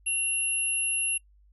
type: tone pair together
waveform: sine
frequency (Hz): 2757 / 11028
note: F7 / F9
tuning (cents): -23 / -23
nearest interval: 2 octaves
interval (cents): 2400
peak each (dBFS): -29 / -27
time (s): 0.06-1.18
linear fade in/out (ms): 10
effects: noise-tail reverb RT60 0.1 s tail -25 dB re dry + added 50 Hz sine -56 dBFS peak until 1.52 s